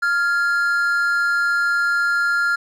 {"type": "tone pair together", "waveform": "triangle", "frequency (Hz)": [1396.9, 1673], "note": ["F6", "G#6"], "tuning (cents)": [0, 12], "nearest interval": "minor third", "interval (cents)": 312, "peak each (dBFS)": [-15, -23], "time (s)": [0.02, 2.56], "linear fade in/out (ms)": 10, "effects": []}